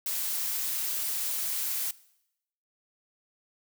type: noise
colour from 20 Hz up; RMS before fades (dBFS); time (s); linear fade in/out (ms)
blue; -31; 0.06-1.91; 2
effects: noise-tail reverb RT60 0.8 s tail -20 dB re dry